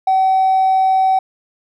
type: tone with hard clipping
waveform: sine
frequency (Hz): 761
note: F#5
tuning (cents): +48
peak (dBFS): -11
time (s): 0.07-1.19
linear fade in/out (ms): 5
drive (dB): 1
effects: none